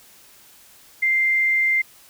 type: tone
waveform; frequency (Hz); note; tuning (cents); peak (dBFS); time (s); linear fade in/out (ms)
sine; 2093; C7; 0; -16; 1.02-1.82; 10
effects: white hiss -50 dBFS RMS until 2.09 s